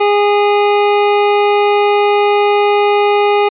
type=tone; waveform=25% pulse; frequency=410.8 Hz; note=G#4; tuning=19 cents flat; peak=-5 dBFS; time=0-3.49 s; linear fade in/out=10 ms; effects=resampled to 8000 Hz